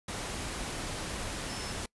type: tone in noise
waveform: sine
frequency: 5274 Hz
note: E8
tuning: in tune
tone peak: -45 dBFS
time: 1.49-1.72 s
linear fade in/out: 5 ms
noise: pink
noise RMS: -37 dBFS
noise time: 0.08-1.86 s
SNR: -11 dB
effects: noise-tail reverb RT60 0.1 s tail -24 dB re dry + resampled to 24000 Hz